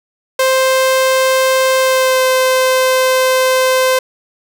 sawtooth tone with pitch glide, 523.3 to 517 Hz, C5 to C5, 0 to -21 cents, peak -6 dBFS, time 0.39-3.99 s, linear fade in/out 5 ms, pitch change -21 cents, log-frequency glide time 1.78-2.22 s, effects none

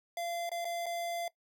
square tone with dropouts, 687 Hz, F5, 29 cents flat, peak -35 dBFS, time 0.17-1.28 s, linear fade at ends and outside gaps 2 ms, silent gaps 0.493-0.516 / 0.646-0.652 / 0.859-0.864 s, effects noise-tail reverb RT60 0.1 s tail -20 dB re dry

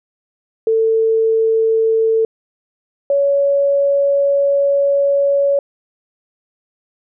sine tone pair in turn, 446.7 / 561.4 Hz, A4 / C#5, +26 / +22 cents, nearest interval major third, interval 396 cents, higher second, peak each -11 dBFS, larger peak neither, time 0.67-2.25 / 3.1-5.59 s, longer second, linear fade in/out 2 ms, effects none

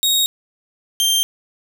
sawtooth tone pair in turn, 3761 / 3163 Hz, A#7 / G7, +15 / +15 cents, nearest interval minor third, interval 300 cents, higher first, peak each -11 dBFS, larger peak neither, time 0.03-0.26 / 1-1.23 s, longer neither, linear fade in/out 0 ms, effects 8-bit

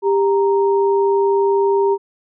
sine tone pair together, 396 / 932.3 Hz, G4 / A#5, +18 / 0 cents, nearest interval octave + minor third, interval 1482 cents, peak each -13 / -20 dBFS, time 0.02-1.98 s, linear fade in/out 50 ms, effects none

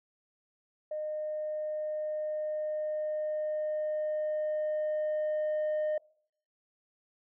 sine tone with level ramp, 612 Hz, D#5, 29 cents flat, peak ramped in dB -32 to -25 dBFS, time 0.91-5.98 s, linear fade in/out 5 ms, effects noise-tail reverb RT60 0.6 s tail -25 dB re dry + tanh soft clip ceiling -27 dBFS

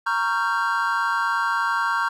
triangle chord, G half-diminished seventh, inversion first, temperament equal with one note detuned, 932.3 / 1108.7 / 1379.3 / 1568 Hz, Bb5 / Db6 / F6 / G6, 0 / 0 / -22 / 0 cents, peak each -24 dBFS, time 0.06-2.09 s, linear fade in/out 10 ms, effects none

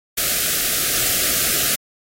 white band-stop noise, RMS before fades -19 dBFS, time 0.17-1.76 s, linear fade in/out 10 ms, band 740 to 1200 Hz, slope 96 dB/octave, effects AAC 48 kbps

